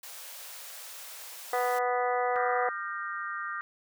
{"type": "high-pass noise", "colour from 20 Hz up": "white", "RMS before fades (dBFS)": -44, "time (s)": [0.03, 1.79], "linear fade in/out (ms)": 5, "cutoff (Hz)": 470, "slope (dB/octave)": 96}
{"type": "harmonic tone", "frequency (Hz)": 246.9, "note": "B3", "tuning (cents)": 0, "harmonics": [2, 3, 4, 5, 6, 7, 8], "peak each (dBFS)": [-30, -29, -37, -34, -41, -41, -38], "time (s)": [1.53, 2.69], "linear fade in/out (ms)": 2}
{"type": "chord", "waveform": "sine", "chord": "G minor seventh", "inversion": "second", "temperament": "equal with one note detuned", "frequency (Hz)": [1203.5, 1396.9, 1568, 1864.7], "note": ["D6", "F6", "G6", "Bb6"], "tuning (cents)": [42, 0, 0, 0], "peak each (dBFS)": [-36, -39, -39, -40], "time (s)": [2.36, 3.61], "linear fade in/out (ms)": 0}
{"effects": []}